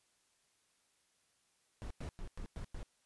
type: noise bursts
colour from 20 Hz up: brown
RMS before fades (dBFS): -43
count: 6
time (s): 1.82-2.83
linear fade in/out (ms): 0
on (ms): 85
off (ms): 100
effects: white hiss -75 dBFS RMS until 3.05 s + resampled to 24000 Hz